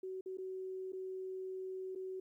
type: tone with dropouts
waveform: sine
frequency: 375.9 Hz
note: F#4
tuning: 27 cents sharp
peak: -40 dBFS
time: 0.03-2.2 s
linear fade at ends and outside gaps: 5 ms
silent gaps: 0.21-0.259 / 0.373-0.383 / 0.922-0.931 / 1.951-1.957 s
effects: 13-bit